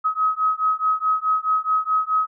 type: beating tone pair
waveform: sine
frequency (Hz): 1270 / 1274.7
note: D#6 / D#6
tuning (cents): +35 / +41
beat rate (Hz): 4.7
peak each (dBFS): -21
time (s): 0.04-2.27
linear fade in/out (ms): 20
effects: none